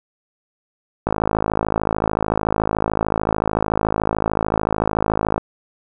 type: click train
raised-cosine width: 1 ms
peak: -4 dBFS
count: 232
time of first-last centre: 1.07-5.38 s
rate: 53.6 Hz
effects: none